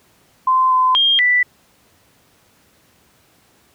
sine tone with pitch steps, 1035 / 1024 / 3217 / 1975 Hz, C6 / C6 / G7 / B6, -19 / -38 / +44 / 0 cents, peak -11 dBFS, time 0.47-1.43 s, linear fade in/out 5 ms, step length 240 ms, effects pink hiss -55 dBFS RMS until 3.74 s + high-pass 80 Hz 12 dB/octave

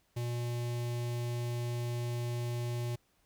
square tone with notch filter, 120.1 Hz, B2, 48 cents flat, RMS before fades -35 dBFS, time 0.16-2.96 s, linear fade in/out 10 ms, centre 1400 Hz, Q 1.5, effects pink hiss -72 dBFS RMS until 3.25 s

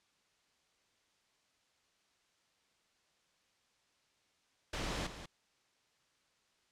pink noise with echo, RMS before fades -38 dBFS, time 4.73-5.07 s, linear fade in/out 5 ms, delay 190 ms, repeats 1, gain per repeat -10 dB, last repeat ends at 5.26 s, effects white hiss -74 dBFS RMS until 6.71 s + low-pass 6000 Hz 12 dB/octave

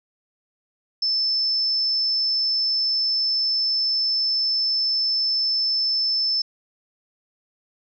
sine tone, 5274 Hz, E8, in tune, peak -19 dBFS, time 1.02-6.42 s, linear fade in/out 5 ms, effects none

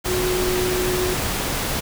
sine tone in noise, 365 Hz, F#4, 24 cents flat, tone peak -21 dBFS, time 0.07-1.15 s, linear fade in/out 20 ms, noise pink, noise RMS -24 dBFS, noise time 0.04-1.81 s, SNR 0 dB, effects none

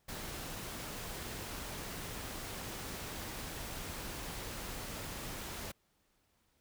pink noise, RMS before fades -43 dBFS, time 0.08-5.72 s, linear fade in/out 10 ms, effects pink hiss -75 dBFS RMS until 6.6 s

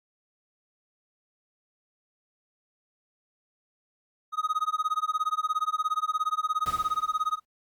triangle tone with tremolo, 1255 Hz, D#6, 15 cents sharp, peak -20 dBFS, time 4.32-7.4 s, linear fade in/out 50 ms, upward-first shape sine, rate 17 Hz, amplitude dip 100%
pink noise with exponential decay, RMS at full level -38 dBFS, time 6.66-7.45 s, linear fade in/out 1 ms, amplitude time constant 170 ms
effects noise-tail reverb RT60 0.1 s tail -26 dB re dry + Opus 48 kbps

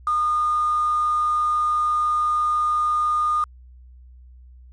sine tone with quantisation, 1221 Hz, D#6, 33 cents flat, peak -18 dBFS, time 0.07-3.44 s, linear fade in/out 2 ms, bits 6, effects added 62 Hz sine -43 dBFS peak until 4.72 s + resampled to 22050 Hz

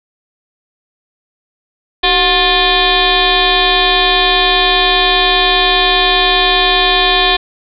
sine tone with frequency modulation, 2105 Hz, C7, 10 cents sharp, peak -8 dBFS, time 2.03-7.37 s, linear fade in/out 10 ms, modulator 345 Hz, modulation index 5.3, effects none

